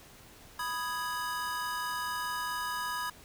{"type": "chord", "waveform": "square", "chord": "G# minor", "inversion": "first", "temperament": "equal", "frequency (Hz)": [987.8, 1244.5, 1661.2], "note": ["B5", "D#6", "G#6"], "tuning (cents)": [0, 0, 0], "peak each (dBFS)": [-37, -39, -38], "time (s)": [0.59, 3.1], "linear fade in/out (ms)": 5, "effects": ["pink hiss -54 dBFS RMS until 3.24 s"]}